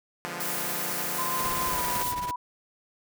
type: chord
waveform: 5% pulse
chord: D diminished seventh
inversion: none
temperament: equal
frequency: 146.83 / 174.61 / 207.7 / 246.9 Hz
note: D3 / F3 / Ab3 / Cb4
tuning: 0 / 0 / 0 / 0 cents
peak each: -29 / -25 / -30 / -29 dBFS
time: 0.25-2.03 s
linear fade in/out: 0 ms
type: noise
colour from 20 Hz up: blue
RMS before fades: -32 dBFS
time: 0.4-2.12 s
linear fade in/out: 5 ms
type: tone with pitch glide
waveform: sine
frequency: 1032 to 983.7 Hz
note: C6 to B5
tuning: -24 to -7 cents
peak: -29 dBFS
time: 1.18-2.36 s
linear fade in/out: 5 ms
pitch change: -83 cents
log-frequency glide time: 1.67-1.8 s
type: noise with tremolo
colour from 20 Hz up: pink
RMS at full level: -34 dBFS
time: 1.39-2.31 s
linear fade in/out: 0 ms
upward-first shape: triangle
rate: 18 Hz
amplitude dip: 85%
effects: none